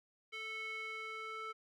square tone with band-pass filter sweep, 440 Hz, A4, in tune, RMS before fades -44 dBFS, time 0.32-1.53 s, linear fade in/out 20 ms, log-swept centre 2500 to 1600 Hz, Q 3.9, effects none

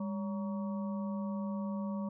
harmonic tone with a mistuned harmonic, 188.2 Hz, F#3, 30 cents sharp, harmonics 1 / 3 / 5 / 6, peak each -34 / -44 / -48 / -50 dBFS, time 0-2.09 s, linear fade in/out 5 ms, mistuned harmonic 1, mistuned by +120 cents, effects none

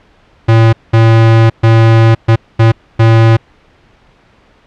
square tone bursts at uneven times, 113.2 Hz, A2, 50 cents sharp, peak -4 dBFS, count 6, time 0.48-0.73 / 0.93-1.5 / 1.63-2.15 / 2.28-2.36 / 2.59-2.72 / 2.99-3.37 s, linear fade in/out 10 ms, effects pink hiss -47 dBFS RMS until 4.66 s + low-pass 3000 Hz 12 dB/octave

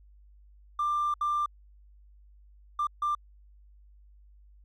triangle tone bursts at uneven times, 1187 Hz, D6, 18 cents sharp, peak -22 dBFS, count 4, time 0.79-1.14 / 1.21-1.46 / 2.79-2.87 / 3.02-3.15 s, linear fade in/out 5 ms, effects tanh soft clip ceiling -22 dBFS + added 50 Hz sine -53 dBFS peak until 4.64 s

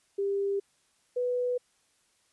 sine tone pair in turn, 397.6 / 494 Hz, G4 / B4, +25 / 0 cents, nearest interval major third, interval 375 cents, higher second, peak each -26 dBFS, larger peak neither, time 0.18-0.6 / 1.16-1.58 s, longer neither, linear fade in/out 10 ms, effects white hiss -69 dBFS RMS until 2.32 s + resampled to 24000 Hz

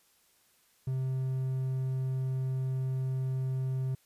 triangle tone, 131 Hz, C3, 2 cents sharp, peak -27 dBFS, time 0.87-3.95 s, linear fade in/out 5 ms, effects white hiss -67 dBFS RMS until 4.05 s + resampled to 32000 Hz

